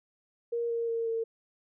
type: tone with pitch steps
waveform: sine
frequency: 469.5 / 464.4 / 459.3 / 454.3 Hz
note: A#4 / A#4 / A#4 / A#4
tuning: +12 / -7 / -26 / -45 cents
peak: -28 dBFS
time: 0.52-1.24 s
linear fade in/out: 10 ms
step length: 180 ms
effects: none